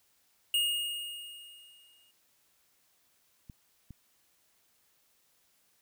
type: tone with exponential decay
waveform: square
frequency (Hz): 2853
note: F7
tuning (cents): +36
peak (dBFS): -25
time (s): 0.54-2.11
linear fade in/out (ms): 2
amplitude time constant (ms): 340
type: clicks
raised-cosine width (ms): 5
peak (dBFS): -34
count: 2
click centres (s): 3.498 / 3.907
effects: white hiss -70 dBFS RMS until 5.81 s